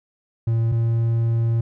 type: tone pair in turn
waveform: triangle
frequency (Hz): 114.4 / 115.2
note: A#2 / A#2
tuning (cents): -32 / -20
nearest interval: unison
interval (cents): 12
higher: second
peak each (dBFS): -15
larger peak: neither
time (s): 0.47-0.72 / 0.72-1.61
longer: second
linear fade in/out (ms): 5
effects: none